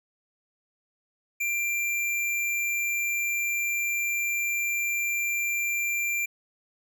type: tone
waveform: square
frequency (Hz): 2370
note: D7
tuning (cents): +15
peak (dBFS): -26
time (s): 1.4-6.26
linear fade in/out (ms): 10
effects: none